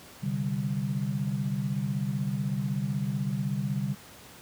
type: chord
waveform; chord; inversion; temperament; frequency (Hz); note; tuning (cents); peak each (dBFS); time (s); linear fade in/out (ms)
sine; C suspended second; none; equal; 130.81 / 146.83 / 196; C3 / D3 / G3; 0 / 0 / 0; -31; 0.22-3.95; 20
effects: pink hiss -49 dBFS RMS until 4.41 s + high-pass 80 Hz 12 dB/octave